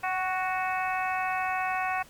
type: harmonic tone with a mistuned harmonic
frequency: 370 Hz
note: F#4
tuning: in tune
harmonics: 2 / 3 / 4 / 5 / 6 / 7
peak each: -29 / -33 / -35 / -36 / -38 / -36 dBFS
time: 0.03-2.03 s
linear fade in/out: 10 ms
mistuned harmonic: 2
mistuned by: +18 cents
effects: pink hiss -53 dBFS RMS until 2.09 s + MP3 96 kbps